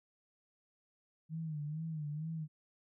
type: tone with vibrato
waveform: sine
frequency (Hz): 154.8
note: D#3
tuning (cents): -9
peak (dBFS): -37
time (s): 1.29-2.48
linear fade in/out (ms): 50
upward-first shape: sine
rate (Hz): 2.2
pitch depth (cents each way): 90
effects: none